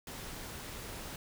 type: noise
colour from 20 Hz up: pink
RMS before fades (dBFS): -44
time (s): 0.07-1.16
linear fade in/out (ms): 2
effects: none